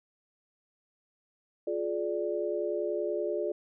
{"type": "chord", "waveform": "sine", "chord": "D diminished", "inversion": "first", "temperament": "just", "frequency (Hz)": [352.4, 422.9, 587.3], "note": ["F4", "Ab4", "D5"], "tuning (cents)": [16, 31, 0], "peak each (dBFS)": -33, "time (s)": [1.67, 3.52], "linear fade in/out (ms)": 5, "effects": []}